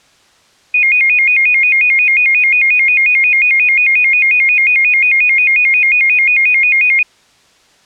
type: tone with vibrato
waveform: sine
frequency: 2297 Hz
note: D7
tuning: 39 cents flat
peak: -7 dBFS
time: 0.74-7.03 s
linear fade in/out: 5 ms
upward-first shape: square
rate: 5.6 Hz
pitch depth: 130 cents each way
effects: white hiss -49 dBFS RMS until 7.85 s + low-pass 6000 Hz 12 dB/octave